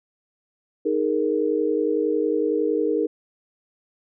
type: chord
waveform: sine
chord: D# suspended fourth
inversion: none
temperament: equal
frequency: 311.1 / 415.3 / 466.2 Hz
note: D#4 / G#4 / A#4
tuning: 0 / 0 / 0 cents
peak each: -24 / -24 / -23 dBFS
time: 0.85-3.07 s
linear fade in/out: 10 ms
effects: none